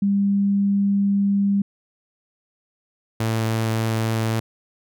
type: tone pair in turn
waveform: sine / sawtooth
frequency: 199.6 / 112.02 Hz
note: G3 / A2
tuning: +32 / +32 cents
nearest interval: minor seventh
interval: 1000 cents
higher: first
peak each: -16 dBFS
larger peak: neither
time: 0.02-1.62 / 3.2-4.4 s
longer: first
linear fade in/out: 5 ms
effects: none